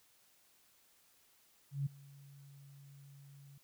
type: tone with ADSR envelope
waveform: sine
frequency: 140 Hz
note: C#3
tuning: 18 cents sharp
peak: -31 dBFS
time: 1.71-3.58 s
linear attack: 150 ms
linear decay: 12 ms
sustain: -23 dB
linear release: 3 ms
effects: white hiss -69 dBFS RMS until 3.63 s